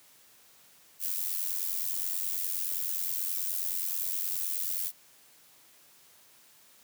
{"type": "noise with amplitude modulation", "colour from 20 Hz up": "violet", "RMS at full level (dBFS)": -29, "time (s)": [0.99, 4.92], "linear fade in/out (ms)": 50, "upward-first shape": "sine", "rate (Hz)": 89.5, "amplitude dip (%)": 75, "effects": ["white hiss -59 dBFS RMS until 6.83 s", "high-pass 80 Hz 12 dB/octave"]}